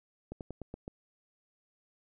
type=slowing click train; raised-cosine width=2 ms; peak=-27 dBFS; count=6; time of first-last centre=0.32-0.879 s; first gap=88 ms; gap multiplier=1.12; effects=none